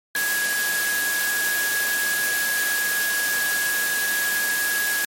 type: tone in noise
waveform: sine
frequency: 1661.2 Hz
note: G#6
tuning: in tune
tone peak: -22 dBFS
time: 0.15-5.05 s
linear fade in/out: 2 ms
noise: white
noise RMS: -26 dBFS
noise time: 0.15-5.05 s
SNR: +1 dB
effects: high-pass 200 Hz 12 dB/octave + MP3 64 kbps